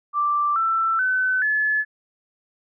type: tone with pitch steps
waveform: sine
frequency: 1174.7 / 1333.9 / 1514.6 / 1719.9 Hz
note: D6 / E6 / F#6 / A6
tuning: 0 / +20 / +40 / -40 cents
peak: -18 dBFS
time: 0.13-1.85 s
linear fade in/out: 50 ms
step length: 430 ms
effects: none